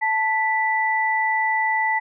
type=tone pair together; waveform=sine; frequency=880 / 1975.5 Hz; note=A5 / B6; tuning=0 / 0 cents; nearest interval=octave + major second; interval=1400 cents; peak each=-21 dBFS; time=0.01-2 s; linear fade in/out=20 ms; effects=none